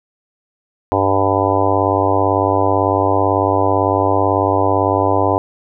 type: harmonic tone with a mistuned harmonic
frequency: 98 Hz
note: G2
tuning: in tune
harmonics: 1 / 3 / 4 / 5 / 6 / 7 / 8 / 9 / 10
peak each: -21 / -21 / -21 / -21 / -21 / -21 / -21 / -21 / -21 dBFS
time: 0.92-5.38 s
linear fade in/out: 0 ms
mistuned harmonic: 10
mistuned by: +33 cents
effects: none